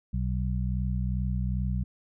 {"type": "harmonic tone", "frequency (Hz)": 62.5, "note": "B1", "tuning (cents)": 21, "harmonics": [1, 2, 3], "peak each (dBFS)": [-28, -31, -33], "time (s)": [0.13, 1.84], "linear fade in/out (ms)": 10, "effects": []}